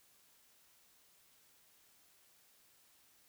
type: silence
effects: white hiss -68 dBFS RMS until 3.28 s